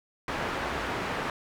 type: low-pass noise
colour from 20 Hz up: white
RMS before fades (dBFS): -32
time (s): 0.28-1.3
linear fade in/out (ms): 2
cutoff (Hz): 1500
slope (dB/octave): 12
effects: none